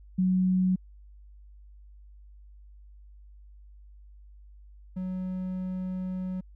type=tone pair in turn; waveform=sine / triangle; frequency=185 / 185 Hz; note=F#3 / F#3; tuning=0 / 0 cents; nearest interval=unison; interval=0 cents; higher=neither; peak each=-21 / -28 dBFS; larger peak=first; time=0.18-0.76 / 4.96-6.41 s; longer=second; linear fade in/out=10 ms; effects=added 50 Hz sine -48 dBFS peak until 6.55 s